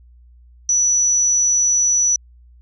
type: tone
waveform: sine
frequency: 5920 Hz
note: F#8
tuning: in tune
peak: -13 dBFS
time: 0.69-2.16 s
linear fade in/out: 2 ms
effects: added 60 Hz sine -44 dBFS peak until 2.61 s